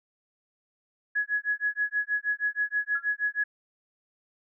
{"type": "tone with tremolo", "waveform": "sine", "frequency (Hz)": 1681, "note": "G#6", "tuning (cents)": 20, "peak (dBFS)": -22, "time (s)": [1.15, 3.44], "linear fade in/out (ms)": 10, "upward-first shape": "sine", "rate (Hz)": 6.3, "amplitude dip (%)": 100}
{"type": "tone with exponential decay", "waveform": "sine", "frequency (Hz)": 1378, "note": "F6", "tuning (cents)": -24, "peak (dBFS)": -31, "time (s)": [2.95, 3.11], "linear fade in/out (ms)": 5, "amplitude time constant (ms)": 34}
{"effects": []}